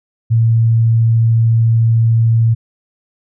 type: tone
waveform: sine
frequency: 114.2 Hz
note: A#2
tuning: 35 cents flat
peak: -8 dBFS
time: 0.3-2.55 s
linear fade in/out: 20 ms
effects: none